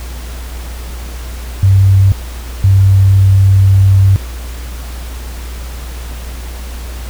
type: tone bursts at uneven times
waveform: sine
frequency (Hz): 97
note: G2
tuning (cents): -18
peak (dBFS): -4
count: 2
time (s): 1.63-2.12 / 2.64-4.16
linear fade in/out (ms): 0
effects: added 60 Hz sine -22 dBFS peak until 7.09 s + pink hiss -32 dBFS RMS until 7.09 s